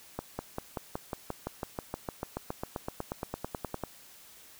accelerating click train, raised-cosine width 1 ms, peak -19 dBFS, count 27, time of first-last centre 0.19-3.837 s, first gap 200 ms, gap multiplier 0.97, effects white hiss -54 dBFS RMS until 4.59 s

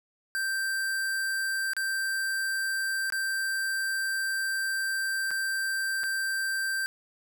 square tone with dropouts, 1568 Hz, G6, in tune, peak -28 dBFS, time 0.35-6.86 s, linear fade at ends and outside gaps 0 ms, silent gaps 1.734-1.766 / 3.101-3.123 / 5.307-5.313 / 6.034-6.038 s, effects none

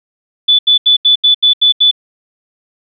sine tone bursts, 3475 Hz, A7, 22 cents flat, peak -5 dBFS, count 8, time 0.48-1.913 s, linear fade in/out 10 ms, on 110 ms, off 79 ms, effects none

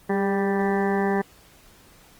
harmonic tone with a mistuned harmonic, 196.3 Hz, G3, 3 cents sharp, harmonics 1 / 2 / 3 / 4 / 5 / 6 / 8 / 9 / 10, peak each -24 / -24 / -35 / -28 / -34 / -38 / -38 / -33 / -38 dBFS, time 0.09-1.22 s, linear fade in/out 10 ms, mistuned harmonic 2, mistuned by +28 cents, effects pink hiss -53 dBFS RMS until 2.19 s + Opus 24 kbps

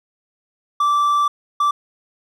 triangle tone bursts at uneven times, 1167 Hz, D6, 11 cents flat, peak -12 dBFS, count 2, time 0.8-1.28 / 1.6-1.71 s, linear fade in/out 5 ms, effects none

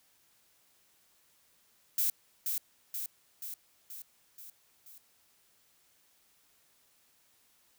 violet noise with echo, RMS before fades -29 dBFS, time 1.98-2.1 s, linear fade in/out 2 ms, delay 480 ms, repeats 6, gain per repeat -4 dB, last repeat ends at 4.98 s, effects white hiss -68 dBFS RMS until 7.78 s

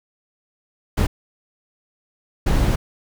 brown noise bursts at uneven times, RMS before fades -17 dBFS, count 2, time 0.97-1.07 / 2.46-2.76 s, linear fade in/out 10 ms, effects none

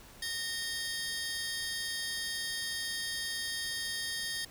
30% pulse tone cluster, 1846 / 3219 / 4626 / 5160 Hz, A#6 / G7 / D8 / E8, -17 / +45 / -27 / -38 cents, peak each -35 / -39 / -38 / -37 dBFS, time 0.22-4.45 s, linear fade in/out 5 ms, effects pink hiss -54 dBFS RMS until 4.5 s

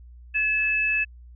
sine tone pair together, 1706.7 / 2610 Hz, G#6 / E7, +47 / -18 cents, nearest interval perfect fifth, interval 735 cents, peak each -28 / -21 dBFS, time 0.34-1.05 s, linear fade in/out 20 ms, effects added 60 Hz sine -43 dBFS peak until 1.35 s

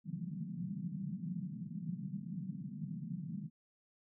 white band-pass noise, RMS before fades -42 dBFS, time 0.04-3.5 s, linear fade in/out 50 ms, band 150 to 200 Hz, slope 48 dB/octave, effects none

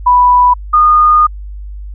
sine tone pair in turn, 987.8 / 1224.7 Hz, B5 / D#6, 0 / -28 cents, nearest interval major third, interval 372 cents, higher second, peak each -4 dBFS, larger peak neither, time 0.06-0.54 / 0.73-1.27 s, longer second, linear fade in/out 10 ms, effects added 50 Hz sine -23 dBFS peak until 1.94 s

